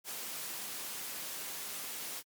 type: noise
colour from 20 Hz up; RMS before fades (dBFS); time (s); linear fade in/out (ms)
white; -41; 0.04-2.23; 50
effects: high-pass 150 Hz 12 dB/octave + MP3 96 kbps

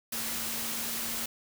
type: tone in noise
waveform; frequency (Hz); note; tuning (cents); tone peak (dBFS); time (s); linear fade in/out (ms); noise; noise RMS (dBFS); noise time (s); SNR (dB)
sine; 228.4; A#3; -35; -45; 0.12-1.26; 5; white; -34; 0.12-1.26; -14
effects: none

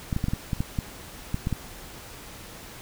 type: clicks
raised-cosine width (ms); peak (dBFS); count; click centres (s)
5; -13; 11; 0.128 / 0.164 / 0.241 / 0.284 / 0.335 / 0.532 / 0.605 / 0.788 / 1.344 / 1.471 / 1.527
effects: pink hiss -43 dBFS RMS until 2.81 s

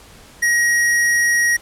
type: tone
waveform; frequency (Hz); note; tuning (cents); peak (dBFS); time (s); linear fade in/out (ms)
square; 1893; A#6; +26; -14; 0.42-1.57; 10
effects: pink hiss -44 dBFS RMS until 1.61 s + low-pass 12000 Hz 12 dB/octave

